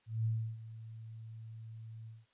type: tone with ADSR envelope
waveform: sine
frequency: 111.9 Hz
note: A2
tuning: 30 cents sharp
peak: -29 dBFS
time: 0.06-2.26 s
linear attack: 190 ms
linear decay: 320 ms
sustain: -16 dB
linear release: 190 ms
effects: white hiss -73 dBFS RMS until 2.33 s + resampled to 8000 Hz